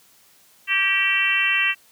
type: harmonic tone with a mistuned harmonic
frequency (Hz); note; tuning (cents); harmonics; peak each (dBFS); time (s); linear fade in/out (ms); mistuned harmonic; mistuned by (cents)
386.7; G4; -24; 3 / 4 / 5 / 6 / 7 / 8; -31 / -27 / -23 / -26 / -20 / -29; 0.67-1.75; 50; 4; +41
effects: white hiss -55 dBFS RMS until 1.91 s + high-pass 60 Hz 12 dB/octave